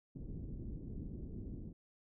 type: low-pass noise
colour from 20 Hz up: pink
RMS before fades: -45 dBFS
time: 0.15-1.73 s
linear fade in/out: 10 ms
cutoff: 320 Hz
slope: 24 dB/octave
effects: none

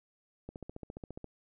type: click train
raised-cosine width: 2 ms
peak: -29 dBFS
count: 12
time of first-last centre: 0.49-1.243 s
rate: 14.6 Hz
effects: none

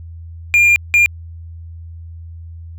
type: tone bursts at uneven times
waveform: triangle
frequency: 2403 Hz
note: D7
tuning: 39 cents sharp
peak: -6 dBFS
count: 2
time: 0.54-0.76 / 0.94-1.06 s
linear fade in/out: 0 ms
effects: added 83 Hz sine -30 dBFS peak until 2.78 s

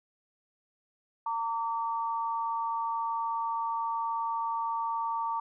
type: tone pair together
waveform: sine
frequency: 914.1 / 1153 Hz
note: A#5 / D6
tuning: -34 / -32 cents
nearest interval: major third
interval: 402 cents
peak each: -30 / -34 dBFS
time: 1.26-5.4 s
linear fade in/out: 5 ms
effects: none

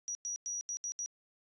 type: tone bursts at uneven times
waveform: sine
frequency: 5800 Hz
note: F#8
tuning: 35 cents flat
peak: -35 dBFS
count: 6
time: 0.08-0.15 / 0.25-0.36 / 0.46-0.61 / 0.69-0.77 / 0.84-0.92 / 0.99-1.06 s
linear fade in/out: 0 ms
effects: resampled to 16000 Hz

